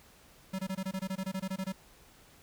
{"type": "tone bursts", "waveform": "square", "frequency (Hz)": 190.1, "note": "F#3", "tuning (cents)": 47, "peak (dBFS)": -33, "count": 15, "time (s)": [0.53, 1.724], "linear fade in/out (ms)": 10, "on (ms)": 60, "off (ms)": 21, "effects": ["pink hiss -59 dBFS RMS until 2.42 s"]}